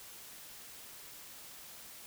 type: silence
effects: white hiss -51 dBFS RMS until 2.06 s